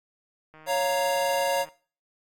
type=click train; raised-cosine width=0.5 ms; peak=-35 dBFS; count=180; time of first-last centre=0.54-1.687 s; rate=156 Hz
type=chord; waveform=square; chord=Bb minor; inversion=first; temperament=equal; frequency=554.4 / 698.5 / 932.3 Hz; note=Db5 / F5 / Bb5; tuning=0 / 0 / 0 cents; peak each=-26 / -30 / -29 dBFS; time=0.66-1.66 s; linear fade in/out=50 ms
effects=noise-tail reverb RT60 0.4 s tail -19 dB re dry + AAC 64 kbps